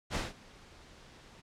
pink noise with ADSR envelope, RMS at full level -32 dBFS, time 0.1-1.42 s, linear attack 48 ms, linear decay 180 ms, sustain -23 dB, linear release 23 ms, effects low-pass 6000 Hz 12 dB/octave

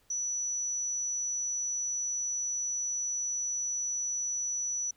sine tone, 5920 Hz, F#8, in tune, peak -30 dBFS, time 0.1-4.91 s, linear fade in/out 5 ms, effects pink hiss -67 dBFS RMS until 4.96 s

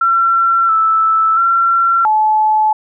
sine tone with pitch steps, 1356 / 1316 / 1361 / 862 Hz, E6 / E6 / F6 / A5, +49 / -3 / -45 / -36 cents, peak -9 dBFS, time 0.01-2.73 s, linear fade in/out 5 ms, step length 680 ms, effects none

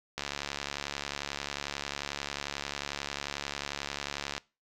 click train, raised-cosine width 0.2 ms, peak -16 dBFS, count 300, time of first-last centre 0.18-4.379 s, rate 71.2 Hz, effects noise-tail reverb RT60 0.3 s tail -22 dB re dry

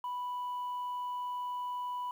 sine tone, 987.8 Hz, B5, in tune, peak -32 dBFS, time 0.04-2.11 s, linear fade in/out 2 ms, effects tanh soft clip ceiling -33 dBFS + 10-bit

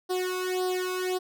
sawtooth tone with flanger, 367.5 Hz, F#4, 12 cents flat, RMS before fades -29 dBFS, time 0.09-1.19 s, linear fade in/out 20 ms, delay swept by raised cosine 0.21 to 0.81 ms, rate 1.8 Hz, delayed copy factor +1, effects none

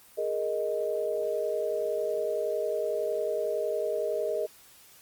sine chord, Ab suspended second, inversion none, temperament equal, 415.3 / 466.2 / 622.3 Hz, Ab4 / Bb4 / Eb5, 0 / 0 / 0 cents, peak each -32 / -32 / -30 dBFS, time 0.17-4.47 s, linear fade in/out 20 ms, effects white hiss -55 dBFS RMS until 5.01 s + Opus 24 kbps

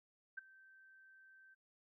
sine tone with ADSR envelope, 1553 Hz, G6, 17 cents flat, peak -40 dBFS, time 0.37-1.55 s, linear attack 12 ms, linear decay 14 ms, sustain -21 dB, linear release 18 ms, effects noise-tail reverb RT60 0.1 s tail -20 dB re dry

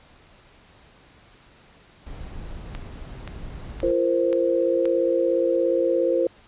brown noise, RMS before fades -36 dBFS, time 2.06-3.92 s, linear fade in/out 10 ms
click train, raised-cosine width 0.3 ms, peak -20 dBFS, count 5, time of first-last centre 2.75-4.855 s, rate 1.9 Hz
sine chord, F suspended fourth, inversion none, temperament equal with one note detuned, 342.2 / 466.2 / 523.3 Hz, F4 / Bb4 / C5, -35 / 0 / 0 cents, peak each -23 / -25 / -21 dBFS, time 3.83-6.27 s, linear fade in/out 2 ms
effects pink hiss -53 dBFS RMS until 6.47 s + resampled to 8000 Hz

